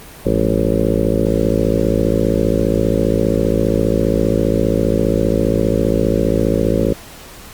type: harmonic tone with a mistuned harmonic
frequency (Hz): 55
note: A1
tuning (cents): 0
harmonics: 1 / 2 / 3 / 4 / 5 / 6 / 7 / 8 / 9 / 10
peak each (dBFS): -22 / -22 / -22 / -22 / -22 / -22 / -22 / -22 / -22 / -22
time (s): 0.25-6.94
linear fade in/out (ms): 10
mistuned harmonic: 3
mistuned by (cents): +130
effects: pink hiss -37 dBFS RMS until 7.53 s + Opus 32 kbps